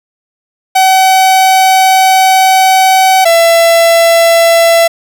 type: tone pair in turn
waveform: 45% pulse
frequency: 758 / 670.1 Hz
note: F#5 / E5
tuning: +42 / +28 cents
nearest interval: major second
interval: 214 cents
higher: first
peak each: -4 dBFS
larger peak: neither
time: 0.75-3.25 / 3.25-4.88 s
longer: first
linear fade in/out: 10 ms
effects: 7-bit